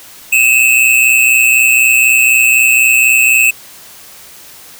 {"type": "tone pair together", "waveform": "square", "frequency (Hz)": [2549, 2673], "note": ["D#7", "E7"], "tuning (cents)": [41, 23], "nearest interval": "minor second", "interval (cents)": 82, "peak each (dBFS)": -10, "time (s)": [0.32, 3.51], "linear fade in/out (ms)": 10, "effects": ["white hiss -36 dBFS RMS until 4.79 s"]}